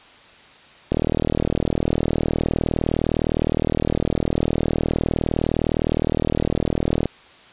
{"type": "click train", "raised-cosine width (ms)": 2, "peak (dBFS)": -6, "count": 244, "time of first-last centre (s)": [0.92, 7.056], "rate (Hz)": 39.6, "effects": ["white hiss -47 dBFS RMS until 7.52 s", "resampled to 8000 Hz"]}